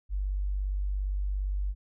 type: tone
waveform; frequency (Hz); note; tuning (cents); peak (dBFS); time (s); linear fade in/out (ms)
sine; 48.69; G1; -11; -27; 0.09-1.75; 50
effects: none